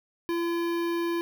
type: tone with notch filter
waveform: square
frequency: 340 Hz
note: F4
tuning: 46 cents flat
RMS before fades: -28 dBFS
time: 0.29-1.21 s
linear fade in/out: 0 ms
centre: 7600 Hz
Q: 0.65
effects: none